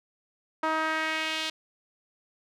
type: tone with band-pass filter sweep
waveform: sawtooth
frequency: 316.3 Hz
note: D#4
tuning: 29 cents sharp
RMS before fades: -29 dBFS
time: 0.63-1.5 s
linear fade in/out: 5 ms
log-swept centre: 1100 to 3600 Hz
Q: 1.8
effects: none